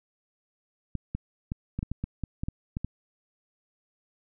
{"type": "clicks", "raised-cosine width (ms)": 5, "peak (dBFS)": -18, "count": 12, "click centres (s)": [0.953, 1.15, 1.519, 1.79, 1.829, 1.916, 2.04, 2.237, 2.435, 2.485, 2.769, 2.846], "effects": []}